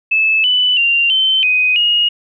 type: tone with pitch steps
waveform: sine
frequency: 2613 / 2989 / 2776 / 3082 / 2503 / 2871 Hz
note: E7 / F#7 / F7 / G7 / D#7 / F7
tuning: -16 / +17 / -11 / -30 / +10 / +47 cents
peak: -10 dBFS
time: 0.11-2.09 s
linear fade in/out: 10 ms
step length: 330 ms
effects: none